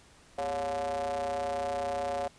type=ring-modulated tone; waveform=square; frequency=77.7 Hz; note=D#2; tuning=2 cents flat; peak=-28 dBFS; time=0.38-2.28 s; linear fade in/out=5 ms; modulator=637 Hz; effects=pink hiss -58 dBFS RMS until 2.38 s + resampled to 22050 Hz